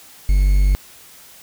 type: tone with quantisation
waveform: triangle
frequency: 48.27 Hz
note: G1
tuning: 26 cents flat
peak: -9 dBFS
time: 0.29-0.75 s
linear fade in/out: 0 ms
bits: 6
effects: white hiss -44 dBFS RMS until 1.42 s